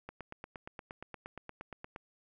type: click train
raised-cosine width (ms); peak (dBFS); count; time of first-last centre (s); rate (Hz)
0.5; -28; 17; 0.09-1.961; 8.55
effects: none